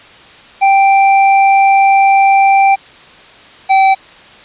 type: tone pair in turn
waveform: square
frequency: 784 / 771.9 Hz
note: G5 / G5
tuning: 0 / -27 cents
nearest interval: unison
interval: 27 cents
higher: first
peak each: -6 dBFS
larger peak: neither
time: 0.61-2.76 / 3.69-3.95 s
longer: first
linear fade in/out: 20 ms
effects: white hiss -38 dBFS RMS until 4.44 s + resampled to 8000 Hz